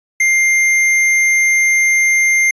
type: tone with hard clipping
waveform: sine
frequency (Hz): 2100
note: C7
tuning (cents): +6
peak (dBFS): -11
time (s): 0.2-2.51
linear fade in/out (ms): 5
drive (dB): 17
effects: resampled to 22050 Hz